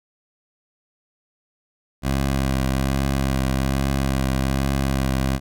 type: tone with vibrato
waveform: 15% pulse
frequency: 67 Hz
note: C2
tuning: 42 cents sharp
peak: -13 dBFS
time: 2.02-5.4 s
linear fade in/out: 50 ms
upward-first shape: triangle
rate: 1.2 Hz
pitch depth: 35 cents each way
effects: none